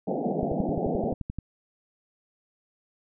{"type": "band-pass noise", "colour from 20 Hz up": "pink", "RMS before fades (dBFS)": -28, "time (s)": [0.07, 1.14], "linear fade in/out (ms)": 5, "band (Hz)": [150, 790], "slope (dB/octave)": 96}
{"type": "click train", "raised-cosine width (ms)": 5, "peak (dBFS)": -20, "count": 12, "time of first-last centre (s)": [0.43, 1.387], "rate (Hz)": 11.5}
{"effects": []}